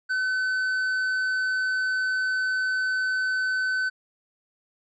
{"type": "tone with tanh clipping", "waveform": "sine", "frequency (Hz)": 1517, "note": "F#6", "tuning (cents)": 43, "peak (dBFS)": -24, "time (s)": [0.09, 3.9], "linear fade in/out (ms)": 20, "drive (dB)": 6, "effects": []}